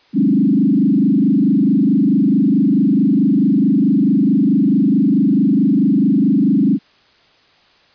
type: tone with frequency modulation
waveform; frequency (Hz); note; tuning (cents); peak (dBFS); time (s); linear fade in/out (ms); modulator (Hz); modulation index
sine; 239.5; A#3; +47; -10; 0.13-6.79; 50; 24.6; 2.4
effects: white hiss -52 dBFS RMS until 7.94 s + resampled to 11025 Hz